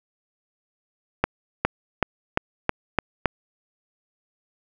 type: accelerating click train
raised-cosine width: 0.5 ms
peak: -3 dBFS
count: 7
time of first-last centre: 1.24-3.257 s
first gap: 410 ms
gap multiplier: 0.92
effects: none